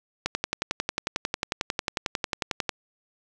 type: click train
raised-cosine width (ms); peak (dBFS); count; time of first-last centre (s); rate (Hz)
0.2; -8; 28; 0.26-2.692; 11.1
effects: none